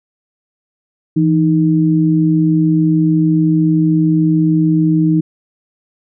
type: tone pair together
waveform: sine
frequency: 165 / 311.5 Hz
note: E3 / D#4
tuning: +2 / +2 cents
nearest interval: major seventh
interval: 1100 cents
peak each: -12 dBFS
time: 1.16-5.21 s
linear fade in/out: 10 ms
effects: none